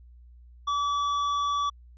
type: tone with hard clipping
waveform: sine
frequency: 1149 Hz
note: D6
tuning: 38 cents flat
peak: -26 dBFS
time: 0.67-1.7 s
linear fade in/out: 10 ms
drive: 8 dB
effects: added 60 Hz sine -48 dBFS peak until 1.97 s + resampled to 16000 Hz